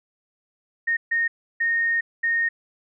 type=tone bursts at uneven times; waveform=sine; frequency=1848 Hz; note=A#6; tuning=16 cents flat; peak=-19 dBFS; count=4; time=0.87-0.97 / 1.11-1.28 / 1.6-2.01 / 2.23-2.49 s; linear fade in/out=10 ms; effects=none